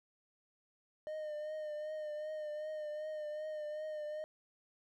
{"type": "tone with vibrato", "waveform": "triangle", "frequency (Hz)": 610, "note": "D#5", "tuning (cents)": -34, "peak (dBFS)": -37, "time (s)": [1.07, 4.24], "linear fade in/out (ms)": 0, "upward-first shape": "triangle", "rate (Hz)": 2.6, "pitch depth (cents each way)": 39, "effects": []}